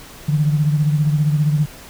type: beating tone pair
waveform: sine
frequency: 148.4 / 163.4 Hz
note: D3 / E3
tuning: +18 / -15 cents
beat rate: 15 Hz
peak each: -14 / -22 dBFS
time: 0.28-1.66 s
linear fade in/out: 10 ms
effects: pink hiss -39 dBFS RMS until 1.89 s